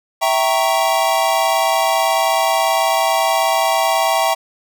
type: chord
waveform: square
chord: E diminished seventh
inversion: none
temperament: equal with one note detuned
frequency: 659.3 / 777.7 / 932.3 / 1108.7 Hz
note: E5 / G5 / Bb5 / Db6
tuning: 0 / -14 / 0 / 0 cents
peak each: -19 / -19 / -21 / -23 dBFS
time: 0.21-4.35 s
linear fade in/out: 20 ms
effects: none